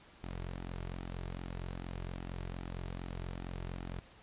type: tone with flanger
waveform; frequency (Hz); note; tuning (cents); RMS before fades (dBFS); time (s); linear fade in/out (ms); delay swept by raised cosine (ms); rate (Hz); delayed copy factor
sawtooth; 44.32; F1; +26; -42; 0.23-4; 10; 1.8 to 4; 2.5; -0.5
effects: pink hiss -59 dBFS RMS until 4.22 s + resampled to 8000 Hz